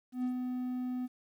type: tone with ADSR envelope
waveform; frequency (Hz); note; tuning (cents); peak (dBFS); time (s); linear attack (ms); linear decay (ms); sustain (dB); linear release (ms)
triangle; 251.1; B3; +29; -27; 0.12-1.08; 120; 91; -4; 31
effects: 11-bit